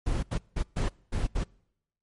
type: noise bursts at uneven times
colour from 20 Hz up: brown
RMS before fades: -27 dBFS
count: 6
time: 0.06-0.23 / 0.31-0.38 / 0.56-0.63 / 0.76-0.89 / 1.12-1.27 / 1.35-1.44 s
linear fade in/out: 10 ms
effects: noise-tail reverb RT60 0.8 s tail -26 dB re dry + MP3 48 kbps